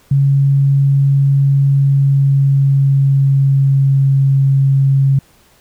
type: tone with pitch glide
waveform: sine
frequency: 138.59 to 136.52 Hz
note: C#3 to C#3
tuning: 0 to -26 cents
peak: -8 dBFS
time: 0.11-5.19 s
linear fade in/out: 5 ms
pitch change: -26 cents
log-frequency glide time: 1.75-4.17 s
effects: pink hiss -50 dBFS RMS until 5.6 s